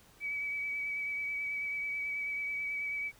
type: tone with vibrato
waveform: sine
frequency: 2283 Hz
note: D7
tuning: 50 cents flat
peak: -33 dBFS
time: 0.2-3.12 s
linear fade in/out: 50 ms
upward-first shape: sine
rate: 9.2 Hz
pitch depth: 17 cents each way
effects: pink hiss -61 dBFS RMS until 3.19 s